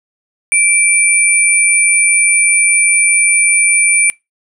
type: tone pair together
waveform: sine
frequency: 2339 / 9356 Hz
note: D7 / D9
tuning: -8 / -8 cents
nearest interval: 2 octaves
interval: 2400 cents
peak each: -11 dBFS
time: 0.52-4.1 s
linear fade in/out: 0 ms
effects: noise-tail reverb RT60 0.2 s tail -22 dB re dry